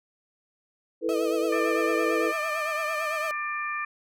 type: chord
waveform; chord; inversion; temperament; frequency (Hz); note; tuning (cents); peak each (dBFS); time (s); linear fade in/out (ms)
sine; E suspended fourth; none; equal; 329.6 / 440 / 493.9; E4 / A4 / B4; 0 / 0 / 0; -28; 1.01-2.33; 50
type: tone with vibrato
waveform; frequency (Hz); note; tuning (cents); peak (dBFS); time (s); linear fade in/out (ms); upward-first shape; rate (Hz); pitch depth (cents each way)
35% pulse; 628; D#5; +16; -29; 1.09-3.31; 0; triangle; 8.9; 87
type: harmonic tone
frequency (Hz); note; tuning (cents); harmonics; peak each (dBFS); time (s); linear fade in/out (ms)
595; D5; +22; 2 / 3 / 4; -31 / -33 / -34; 1.52-3.85; 5
effects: none